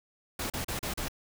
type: noise bursts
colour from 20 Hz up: pink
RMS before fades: -34 dBFS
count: 5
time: 0.39-1.084 s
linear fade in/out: 5 ms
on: 110 ms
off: 36 ms
effects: none